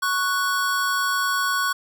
square tone pair together, 1111.9 / 1480 Hz, C#6 / F#6, +5 / 0 cents, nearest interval perfect fourth, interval 495 cents, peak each -24 dBFS, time 0.02-1.73 s, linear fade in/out 10 ms, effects none

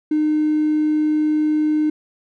triangle tone with hard clipping, 305.4 Hz, D#4, 32 cents flat, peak -15 dBFS, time 0.11-1.9 s, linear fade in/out 5 ms, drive 3 dB, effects none

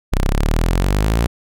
sawtooth exponential sweep, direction up, 30.51 to 60 Hz, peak -10 dBFS, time 0.12-1.27 s, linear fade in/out 10 ms, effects none

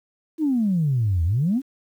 sine exponential two-way sweep, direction down then up, 329.6 to 79.2 to 291.2 Hz, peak -17 dBFS, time 0.38-1.62 s, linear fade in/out 50 ms, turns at 1.24 s, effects tanh soft clip ceiling -13 dBFS + 9-bit

